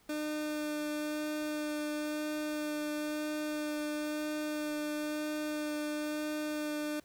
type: tone with vibrato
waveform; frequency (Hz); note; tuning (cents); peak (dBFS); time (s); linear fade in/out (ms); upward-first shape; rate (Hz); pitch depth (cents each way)
30% pulse; 301.5; D4; +46; -31; 0.09-7; 5; sine; 1; 11
effects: pink hiss -65 dBFS RMS until 7.04 s